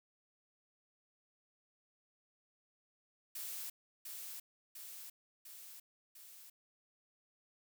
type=noise with echo; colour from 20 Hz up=blue; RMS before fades=-44 dBFS; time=3.35-3.7 s; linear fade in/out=5 ms; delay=700 ms; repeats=4; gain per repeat=-3 dB; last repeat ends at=6.5 s; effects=none